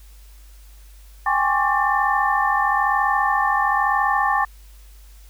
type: tone cluster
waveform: sine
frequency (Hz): 790 / 831 / 1080 / 1154 / 1790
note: G5 / G#5 / C#6 / D6 / A6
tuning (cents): +13 / +1 / -45 / -31 / +29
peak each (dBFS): -23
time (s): 1.26-4.45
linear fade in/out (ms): 5
effects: added 50 Hz sine -42 dBFS peak until 5.29 s + white hiss -54 dBFS RMS until 5.29 s